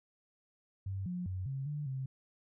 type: tone with pitch steps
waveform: sine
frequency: 96.6 / 178.7 / 92.9 / 135.3 / 147.7 / 132.6 Hz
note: G2 / F3 / F#2 / C#3 / D3 / C3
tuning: -25 / +40 / +7 / -42 / +10 / +23 cents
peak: -35 dBFS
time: 0.86-2.06 s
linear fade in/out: 5 ms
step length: 200 ms
effects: none